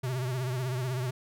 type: tone with vibrato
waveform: square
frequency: 127.5 Hz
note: C3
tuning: 44 cents flat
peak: -30 dBFS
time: 0.03-1.11 s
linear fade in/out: 10 ms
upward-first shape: triangle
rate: 16 Hz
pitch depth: 97 cents each way
effects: none